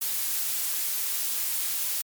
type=noise; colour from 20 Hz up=blue; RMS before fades=-28 dBFS; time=0.01-2.02 s; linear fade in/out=10 ms; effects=MP3 96 kbps